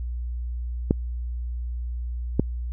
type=clicks; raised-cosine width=3 ms; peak=-5 dBFS; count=2; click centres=0.909 / 2.396 s; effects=added 60 Hz sine -27 dBFS peak until 2.72 s